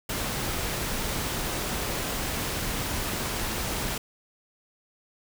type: noise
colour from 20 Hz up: pink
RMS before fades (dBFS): -30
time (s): 0.09-3.98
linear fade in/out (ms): 5
effects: none